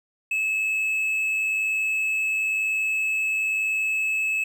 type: tone with amplitude modulation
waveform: triangle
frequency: 2595 Hz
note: E7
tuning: 28 cents flat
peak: -19 dBFS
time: 0.31-4.44 s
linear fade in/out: 5 ms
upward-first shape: sine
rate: 101 Hz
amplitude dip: 25%
effects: none